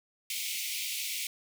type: high-pass noise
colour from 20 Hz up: pink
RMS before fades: -35 dBFS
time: 0.3-1.27 s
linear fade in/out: 2 ms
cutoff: 2100 Hz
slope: 96 dB/octave
effects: none

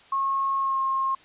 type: tone with pitch glide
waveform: sine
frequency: 1087 to 1071.4 Hz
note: C#6 to C6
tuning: -34 to +41 cents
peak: -22 dBFS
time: 0.12-1.15 s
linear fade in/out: 5 ms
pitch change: -25 cents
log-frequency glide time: 0.59-0.79 s
effects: white hiss -53 dBFS RMS until 1.24 s + resampled to 8000 Hz

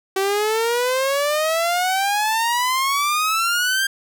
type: exponential sweep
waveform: sawtooth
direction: up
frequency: 381.3 to 1606 Hz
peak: -14 dBFS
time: 0.16-3.87 s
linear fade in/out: 5 ms
effects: none

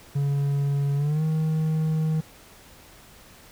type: tone with pitch glide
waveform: triangle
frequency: 141.1 to 157.47 Hz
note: C#3 to D#3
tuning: +31 to +21 cents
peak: -19 dBFS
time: 0.15-2.21 s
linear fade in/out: 10 ms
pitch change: +190 cents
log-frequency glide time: 0.96-1.23 s
effects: pink hiss -50 dBFS RMS until 3.51 s

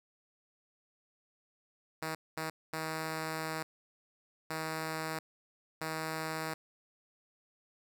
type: tone bursts at uneven times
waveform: 5% pulse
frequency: 159 Hz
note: D#3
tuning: 38 cents sharp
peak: -24 dBFS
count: 5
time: 2.02-2.15 / 2.37-2.5 / 2.73-3.63 / 4.5-5.19 / 5.81-6.54 s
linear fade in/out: 5 ms
effects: none

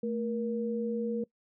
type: tone pair together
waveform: sine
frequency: 221.3 / 473.7 Hz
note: A3 / A#4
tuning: +10 / +28 cents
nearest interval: octave + minor second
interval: 1318 cents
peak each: -32 / -32 dBFS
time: 0.03-1.24 s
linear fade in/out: 5 ms
effects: noise-tail reverb RT60 0.1 s tail -22 dB re dry

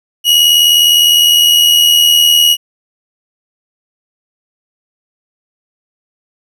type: tone with amplitude modulation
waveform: 40% pulse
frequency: 2900 Hz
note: F#7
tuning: 35 cents flat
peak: -3 dBFS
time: 0.24-2.57 s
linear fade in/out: 50 ms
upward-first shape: sine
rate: 79.7 Hz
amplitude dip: 45%
effects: none

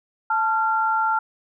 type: tone pair together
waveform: sine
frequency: 880 / 1378.2 Hz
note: A5 / F6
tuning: 0 / -23 cents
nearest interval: minor sixth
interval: 777 cents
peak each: -21 dBFS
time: 0.3-1.19 s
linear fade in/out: 5 ms
effects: none

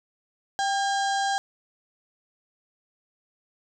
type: harmonic tone with a mistuned harmonic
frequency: 808 Hz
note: G#5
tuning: 48 cents flat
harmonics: 1 / 2 / 4 / 5 / 6 / 7 / 8 / 9 / 10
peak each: -24 / -30 / -36 / -38 / -40 / -41 / -42 / -43 / -44 dBFS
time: 0.59-1.38 s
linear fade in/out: 0 ms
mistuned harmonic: 1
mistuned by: -44 cents
effects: none

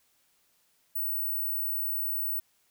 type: tone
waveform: sine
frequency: 15870 Hz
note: B9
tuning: 7 cents sharp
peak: -27 dBFS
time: 0.95-2.4 s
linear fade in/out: 10 ms
effects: tanh soft clip ceiling -23 dBFS + white hiss -69 dBFS RMS until 2.7 s

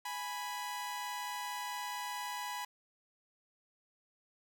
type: tone pair together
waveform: sawtooth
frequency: 830.6 / 987.8 Hz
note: G#5 / B5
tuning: 0 / 0 cents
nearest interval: minor third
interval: 300 cents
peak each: -39 / -36 dBFS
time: 0.05-2.65 s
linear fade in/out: 5 ms
effects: none

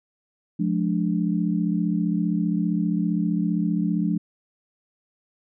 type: chord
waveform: sine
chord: D diminished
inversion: first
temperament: just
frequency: 176.2 / 211.4 / 293.7 Hz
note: F3 / Ab3 / D4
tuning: +16 / +31 / 0 cents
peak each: -23 / -25 / -27 dBFS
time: 0.59-4.18 s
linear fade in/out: 10 ms
effects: none

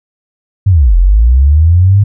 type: linear two-way sweep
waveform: sine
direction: down then up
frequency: 103.83 to 41.2 to 103.83 Hz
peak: -3 dBFS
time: 0.66-2.04 s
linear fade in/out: 10 ms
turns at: 0.96 s
effects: none

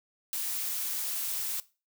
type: noise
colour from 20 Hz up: blue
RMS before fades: -33 dBFS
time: 0.33-1.6 s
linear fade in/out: 0 ms
effects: noise-tail reverb RT60 0.3 s tail -18 dB re dry

